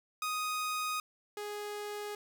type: tone pair in turn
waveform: sawtooth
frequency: 1247 / 415.2 Hz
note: D#6 / G#4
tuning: +3 / 0 cents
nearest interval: octave + perfect fifth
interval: 1903 cents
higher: first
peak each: -29 / -34 dBFS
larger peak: first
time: 0.22-1 / 1.37-2.15 s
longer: neither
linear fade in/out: 2 ms
effects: 11-bit